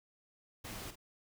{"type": "noise with echo", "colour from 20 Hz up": "pink", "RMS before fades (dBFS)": -45, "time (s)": [0.64, 0.91], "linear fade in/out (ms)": 10, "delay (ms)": 47, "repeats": 1, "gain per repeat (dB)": -10, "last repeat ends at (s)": 0.957, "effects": []}